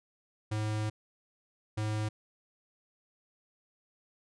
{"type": "tone bursts at uneven times", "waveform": "square", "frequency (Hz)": 107.4, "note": "A2", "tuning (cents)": -41, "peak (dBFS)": -31, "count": 2, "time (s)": [[0.51, 0.9], [1.77, 2.09]], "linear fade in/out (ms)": 10, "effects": ["resampled to 22050 Hz"]}